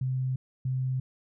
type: tone pair in turn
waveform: sine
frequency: 129.7 / 129.7 Hz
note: C3 / C3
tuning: -15 / -15 cents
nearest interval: unison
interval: 0 cents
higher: neither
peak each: -26 dBFS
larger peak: neither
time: 0.01-0.36 / 0.65-1 s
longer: neither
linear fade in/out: 5 ms
effects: none